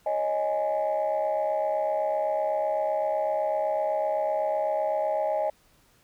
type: chord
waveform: sine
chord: C# suspended second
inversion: none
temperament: equal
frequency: 554.4 / 622.3 / 830.6 Hz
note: C#5 / D#5 / G#5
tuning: 0 / 0 / 0 cents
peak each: -30 / -25 / -28 dBFS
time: 0.06-5.5 s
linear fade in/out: 5 ms
effects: tanh soft clip ceiling -18 dBFS + pink hiss -62 dBFS RMS until 6.03 s